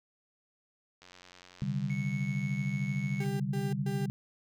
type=click train; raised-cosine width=0.2 ms; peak=-35 dBFS; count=203; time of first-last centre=1.02-3.259 s; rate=90.2 Hz
type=chord; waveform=sine; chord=C suspended second; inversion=none; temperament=equal with one note detuned; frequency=133.56 / 146.83 / 196 Hz; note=C3 / D3 / G3; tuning=+36 / 0 / 0 cents; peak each=-34 dBFS; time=1.62-4.1 s; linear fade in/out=0 ms
type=tone; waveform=triangle; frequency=2208 Hz; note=C#7; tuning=7 cents flat; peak=-40 dBFS; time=1.9-3.24 s; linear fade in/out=0 ms
type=tone bursts; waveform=35% pulse; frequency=396.5 Hz; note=G4; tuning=20 cents sharp; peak=-36 dBFS; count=3; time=3.2-4.06 s; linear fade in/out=5 ms; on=200 ms; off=130 ms
effects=none